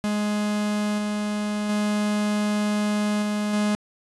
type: tone with level steps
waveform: 45% pulse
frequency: 209 Hz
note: G#3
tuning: 11 cents sharp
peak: -22 / -24 / -21 / -23 / -20 dBFS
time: 0.04-3.75 s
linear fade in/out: 0 ms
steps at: 0.98 / 1.69 / 3.22 / 3.53 s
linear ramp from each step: 5 ms
effects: resampled to 24000 Hz + 9-bit